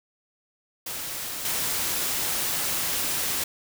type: noise with level steps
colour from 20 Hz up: white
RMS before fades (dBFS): -33 / -27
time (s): 0.86-3.44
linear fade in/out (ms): 5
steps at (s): 1.45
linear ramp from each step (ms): 2
effects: none